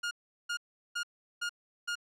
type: tone bursts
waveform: sawtooth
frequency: 1422 Hz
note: F6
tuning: 31 cents sharp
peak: -28 dBFS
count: 5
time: 0.03-1.955 s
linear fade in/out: 10 ms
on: 81 ms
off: 380 ms
effects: low-pass 7000 Hz 12 dB/octave